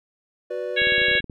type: chord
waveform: triangle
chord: B minor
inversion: second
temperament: equal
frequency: 370 / 493.9 / 587.3 Hz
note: F#4 / B4 / D5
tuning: 0 / 0 / 0 cents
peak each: -30 / -27 / -29 dBFS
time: 0.5-1.19 s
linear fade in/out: 10 ms
type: harmonic tone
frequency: 554.4 Hz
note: C#5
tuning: in tune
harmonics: 3 / 4 / 5 / 6 / 7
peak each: -21 / -23 / -25 / -27 / -28 dBFS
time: 0.76-1.21 s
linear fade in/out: 20 ms
type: clicks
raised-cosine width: 3 ms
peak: -23 dBFS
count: 11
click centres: 0.818 / 0.871 / 0.922 / 0.981 / 1.017 / 1.084 / 1.115 / 1.153 / 1.203 / 1.243 / 1.298 s
effects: none

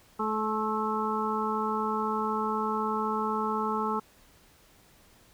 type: harmonic tone with a mistuned harmonic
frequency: 216 Hz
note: A3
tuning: 32 cents flat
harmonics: 1 / 2 / 4 / 5 / 6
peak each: -33 / -33 / -33 / -33 / -33 dBFS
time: 0.19-4 s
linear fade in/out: 10 ms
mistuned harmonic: 6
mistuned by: +23 cents
effects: pink hiss -59 dBFS RMS until 5.33 s

